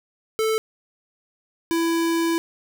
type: tone pair in turn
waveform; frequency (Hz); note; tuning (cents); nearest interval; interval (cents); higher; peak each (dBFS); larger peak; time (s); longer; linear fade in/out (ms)
square; 440 / 332.5; A4 / E4; 0 / +15; perfect fourth; 485; first; -20; neither; 0.39-0.58 / 1.71-2.38; second; 0
effects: none